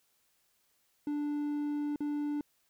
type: tone with dropouts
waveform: triangle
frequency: 293.5 Hz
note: D4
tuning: 1 cent flat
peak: -29 dBFS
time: 1.07-2.41 s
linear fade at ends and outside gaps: 2 ms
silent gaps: 1.96-2.005 s
effects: white hiss -73 dBFS RMS until 2.69 s